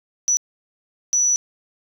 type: tone bursts at uneven times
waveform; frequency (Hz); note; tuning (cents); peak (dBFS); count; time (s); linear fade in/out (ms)
sine; 5920; F#8; 0; -14; 2; 0.28-0.37 / 1.13-1.36; 0
effects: tanh soft clip ceiling -10 dBFS + 9-bit